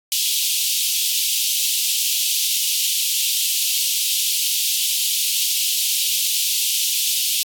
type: high-pass noise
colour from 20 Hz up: pink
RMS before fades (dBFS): -20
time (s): 0.12-7.43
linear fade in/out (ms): 0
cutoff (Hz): 2800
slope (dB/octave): 48
effects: AAC 64 kbps